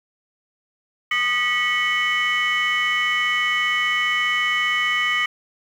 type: tone cluster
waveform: sine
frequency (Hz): 1228 / 1940 / 2205 / 3006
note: D#6 / B6 / C#7 / F#7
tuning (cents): -23 / -31 / -10 / +27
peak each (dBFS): -24 / -21 / -21 / -25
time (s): 1.11-5.26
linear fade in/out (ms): 5
effects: tanh soft clip ceiling -13 dBFS + 8-bit